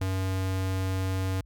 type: tone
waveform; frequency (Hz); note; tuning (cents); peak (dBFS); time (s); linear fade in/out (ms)
square; 94.5; F#2; +37; -27; 0.01-1.41; 5
effects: added 50 Hz sine -52 dBFS peak until 1.45 s